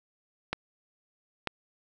clicks, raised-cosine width 0.3 ms, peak -13 dBFS, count 2, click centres 0.53 / 1.473 s, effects none

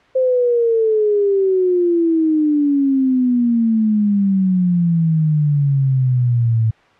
sine exponential sweep, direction down, 523.3 to 110 Hz, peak -12 dBFS, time 0.15-6.71 s, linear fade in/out 10 ms, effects white hiss -50 dBFS RMS until 6.99 s + low-pass 2000 Hz 12 dB/octave

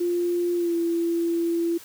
sine tone with pitch glide, 349.2 to 337.7 Hz, F4 to E4, 0 to +42 cents, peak -21 dBFS, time 0-1.78 s, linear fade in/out 10 ms, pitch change -58 cents, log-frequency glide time 0.55-0.76 s, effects white hiss -46 dBFS RMS until 1.84 s

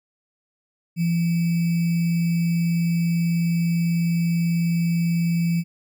sine tone with sample-and-hold, 169.2 Hz, E3, 45 cents sharp, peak -18 dBFS, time 0.96-5.64 s, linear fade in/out 50 ms, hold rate 2450 Hz, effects none

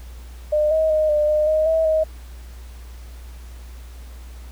sine tone with pitch steps, 604 / 633 / 619 / 600 / 608 / 623 / 645 / 630 Hz, D5 / D#5 / D#5 / D5 / D#5 / D#5 / E5 / D#5, +48 / +30 / -9 / +37 / -40 / +2 / -38 / +21 cents, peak -15 dBFS, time 0.52-2.04 s, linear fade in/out 10 ms, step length 190 ms, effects added 60 Hz sine -35 dBFS peak until 4.51 s + pink hiss -49 dBFS RMS until 4.51 s

